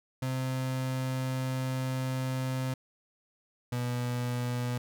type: tone pair in turn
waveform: 35% pulse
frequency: 130 / 122.7 Hz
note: C3 / B2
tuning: -11 / -11 cents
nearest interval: minor second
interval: 100 cents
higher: first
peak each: -28 dBFS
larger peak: neither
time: 0.22-2.74 / 3.72-4.78 s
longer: first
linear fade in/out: 5 ms
effects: none